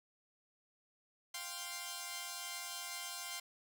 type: chord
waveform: 5% pulse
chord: F suspended second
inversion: none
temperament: equal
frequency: 698.5 / 784 / 1046.5 Hz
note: F5 / G5 / C6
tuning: 0 / 0 / 0 cents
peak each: -36 / -37 / -33 dBFS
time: 1.34-3.4 s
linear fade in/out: 5 ms
effects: none